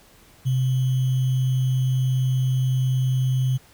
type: tone with sample-and-hold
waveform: sine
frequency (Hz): 129.3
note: C3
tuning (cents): -20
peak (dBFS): -18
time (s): 0.45-3.58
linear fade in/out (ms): 20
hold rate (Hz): 3150
effects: pink hiss -53 dBFS RMS until 3.73 s